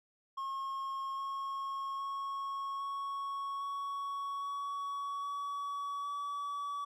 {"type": "tone with pitch steps", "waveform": "triangle", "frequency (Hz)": [1081, 1089.8, 1098.6, 1107.5, 1116.5, 1125.6, 1134.7, 1144], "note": ["C#6", "C#6", "C#6", "C#6", "C#6", "C#6", "C#6", "D6"], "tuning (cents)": [-44, -30, -16, -2, 12, 26, 40, -46], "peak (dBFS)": -34, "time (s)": [0.37, 6.85], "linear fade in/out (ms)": 10, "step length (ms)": 810, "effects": []}